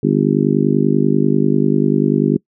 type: harmonic tone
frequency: 50.2 Hz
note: G1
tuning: 42 cents sharp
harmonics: 3 / 4 / 5 / 6 / 7 / 8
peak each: -18 / -18 / -17 / -21 / -19 / -21 dBFS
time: 0.03-2.37 s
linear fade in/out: 5 ms
effects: noise-tail reverb RT60 0.1 s tail -24 dB re dry